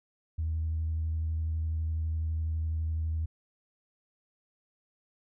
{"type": "tone with vibrato", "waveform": "sine", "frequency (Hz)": 79.9, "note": "D#2", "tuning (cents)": 47, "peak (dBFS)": -27, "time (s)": [0.38, 3.26], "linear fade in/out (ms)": 10, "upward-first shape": "sine", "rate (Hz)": 12, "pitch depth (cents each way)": 15, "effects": ["tanh soft clip ceiling -24 dBFS"]}